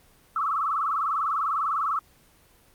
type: tone with vibrato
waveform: sine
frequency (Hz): 1216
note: D#6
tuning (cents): -40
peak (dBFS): -23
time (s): 0.36-1.99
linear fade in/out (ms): 2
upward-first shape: sine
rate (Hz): 20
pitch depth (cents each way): 170
effects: pink hiss -58 dBFS RMS until 2.74 s + Opus 24 kbps